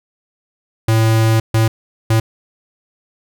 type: tone bursts at uneven times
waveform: square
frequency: 111.8 Hz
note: A2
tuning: 28 cents sharp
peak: -11 dBFS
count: 3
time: 0.88-1.4 / 1.54-1.68 / 2.1-2.2 s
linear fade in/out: 5 ms
effects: none